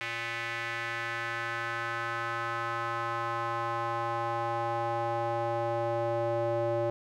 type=tone with band-pass filter sweep; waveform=square; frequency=116.54 Hz; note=A#2; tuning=in tune; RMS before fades=-32 dBFS; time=0.01-6.9 s; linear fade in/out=0 ms; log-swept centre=2200 to 550 Hz; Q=2.4; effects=none

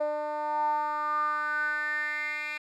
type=tone with band-pass filter sweep; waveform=10% pulse; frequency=300 Hz; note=D4; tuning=37 cents sharp; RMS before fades=-30 dBFS; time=0-2.58 s; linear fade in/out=10 ms; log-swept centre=630 to 2500 Hz; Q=7.2; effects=none

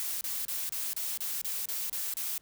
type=noise bursts; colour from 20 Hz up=blue; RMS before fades=-34 dBFS; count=10; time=0-2.379 s; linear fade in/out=0 ms; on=210 ms; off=31 ms; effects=pink hiss -65 dBFS RMS until 2.41 s

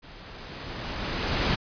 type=noise with level ramp; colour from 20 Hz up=pink; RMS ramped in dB=-47 to -23 dBFS; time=0.02-1.56 s; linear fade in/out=20 ms; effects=resampled to 11025 Hz

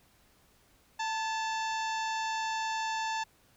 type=harmonic tone with a mistuned harmonic; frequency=889 Hz; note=A5; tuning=18 cents sharp; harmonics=1 / 2 / 3 / 4 / 5 / 6 / 7 / 8; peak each=-32 / -38 / -42 / -44 / -46 / -48 / -49 / -50 dBFS; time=0.99-3.24 s; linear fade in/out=10 ms; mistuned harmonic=2; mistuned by=-51 cents; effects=pink hiss -65 dBFS RMS until 3.56 s

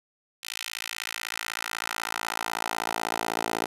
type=tone with high-pass filter sweep; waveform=10% pulse; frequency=56.1 Hz; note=A1; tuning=34 cents sharp; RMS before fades=-32 dBFS; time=0.43-3.66 s; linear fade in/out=5 ms; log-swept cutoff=2900 to 500 Hz; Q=1.3; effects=resampled to 32000 Hz + 9-bit

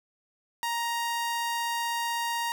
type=tone; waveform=sawtooth; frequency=936 Hz; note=A#5; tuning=7 cents sharp; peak=-24 dBFS; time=0.63-2.52 s; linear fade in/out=0 ms; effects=none

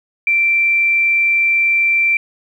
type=tone; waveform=sine; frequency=2349 Hz; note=D7; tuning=in tune; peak=-11 dBFS; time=0.27-2.17 s; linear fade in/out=2 ms; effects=8-bit

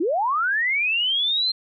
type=linear sweep; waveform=sine; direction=up; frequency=289.2 to 4186 Hz; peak=-19 dBFS; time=0-1.52 s; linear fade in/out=10 ms; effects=none

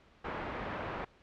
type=low-pass noise; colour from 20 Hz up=white; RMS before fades=-39 dBFS; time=0.24-1.05 s; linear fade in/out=10 ms; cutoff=1300 Hz; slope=12 dB/octave; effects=pink hiss -62 dBFS RMS until 1.22 s + low-pass 3000 Hz 12 dB/octave

